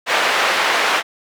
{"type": "band-pass noise", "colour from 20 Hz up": "white", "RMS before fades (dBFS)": -17, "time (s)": [0.06, 1.03], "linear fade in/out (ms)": 50, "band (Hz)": [520, 2200], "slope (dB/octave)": 12, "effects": []}